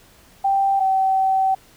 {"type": "tone pair in turn", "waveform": "sine", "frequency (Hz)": [784, 766.5], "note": ["G5", "G5"], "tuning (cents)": [0, -39], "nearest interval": "unison", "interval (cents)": 39, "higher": "first", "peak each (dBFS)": -15, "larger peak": "neither", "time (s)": [[0.44, 0.8], [0.8, 1.55]], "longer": "second", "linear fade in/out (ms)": 10, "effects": ["pink hiss -51 dBFS RMS until 1.76 s"]}